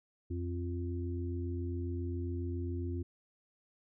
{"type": "harmonic tone", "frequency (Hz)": 87.31, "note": "F2", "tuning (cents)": 0, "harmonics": [1, 3, 4], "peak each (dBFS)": [-35, -42, -42], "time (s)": [0.3, 3.03], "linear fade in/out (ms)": 10, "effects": []}